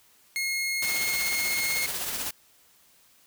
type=tone; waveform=sawtooth; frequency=2156 Hz; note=C#7; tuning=49 cents flat; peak=-23 dBFS; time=0.36-1.86 s; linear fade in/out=0 ms
type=noise with tremolo; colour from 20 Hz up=white; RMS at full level=-30 dBFS; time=0.82-2.31 s; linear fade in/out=5 ms; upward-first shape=sine; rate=16 Hz; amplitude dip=40%
effects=white hiss -60 dBFS RMS until 3.26 s